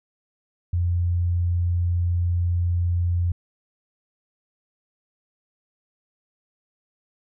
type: tone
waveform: sine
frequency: 87.31 Hz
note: F2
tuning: in tune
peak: -19 dBFS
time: 0.73-3.32 s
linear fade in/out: 5 ms
effects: none